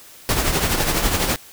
pink noise with tremolo, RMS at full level -17 dBFS, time 0.29-1.36 s, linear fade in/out 0 ms, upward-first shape triangle, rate 12 Hz, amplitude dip 60%, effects white hiss -44 dBFS RMS until 1.52 s

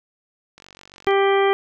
click train, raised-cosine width 0.2 ms, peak -26 dBFS, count 26, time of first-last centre 0.58-1.109 s, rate 47.3 Hz
harmonic tone, 393.9 Hz, G4, 8 cents sharp, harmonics 1 / 2 / 3 / 4 / 5 / 6 / 8, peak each -16 / -22 / -25 / -31 / -27 / -31 / -32 dBFS, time 1.07-1.53 s, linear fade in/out 0 ms
effects none

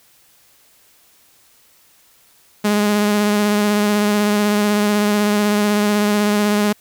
sawtooth tone with vibrato, 207.7 Hz, G#3, in tune, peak -10 dBFS, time 2.64-6.73 s, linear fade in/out 10 ms, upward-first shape sine, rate 16 Hz, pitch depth 19 cents each way, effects white hiss -53 dBFS RMS until 6.8 s

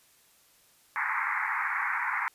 white band-pass noise, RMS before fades -30 dBFS, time 0.96-2.28 s, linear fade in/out 0 ms, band 840 to 2200 Hz, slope 96 dB/octave, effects white hiss -62 dBFS RMS until 2.34 s + resampled to 32000 Hz

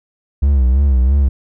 triangle tone with vibrato, 66.5 Hz, C2, 29 cents sharp, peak -7 dBFS, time 0.42-1.29 s, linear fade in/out 10 ms, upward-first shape sine, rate 3 Hz, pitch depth 120 cents each way, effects none

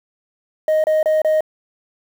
sine tone bursts, 623 Hz, D#5, 2 cents sharp, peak -10 dBFS, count 4, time 0.68-1.407 s, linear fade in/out 2 ms, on 160 ms, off 29 ms, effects tanh soft clip ceiling -12 dBFS + 7-bit

